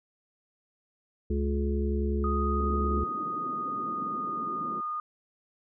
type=harmonic tone; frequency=70.9 Hz; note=C#2; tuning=40 cents sharp; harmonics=1 / 3 / 5 / 6; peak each=-27 / -32 / -34 / -35 dBFS; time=1.3-3.04 s; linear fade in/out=5 ms
type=tone with pitch glide; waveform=sine; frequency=1244.5 to 1225.2 Hz; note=D#6 to D#6; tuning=0 to -27 cents; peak=-30 dBFS; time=2.24-5 s; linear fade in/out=2 ms; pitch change=-27 cents; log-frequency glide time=2.88-4.69 s
type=band-pass noise; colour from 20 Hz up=pink; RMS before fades=-41 dBFS; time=2.59-4.81 s; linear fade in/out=10 ms; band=200 to 380 Hz; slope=24 dB/octave
effects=none